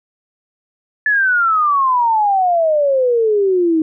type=exponential sweep; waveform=sine; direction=down; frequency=1739 to 311.1 Hz; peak=-11 dBFS; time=1.06-3.82 s; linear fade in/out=2 ms; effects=none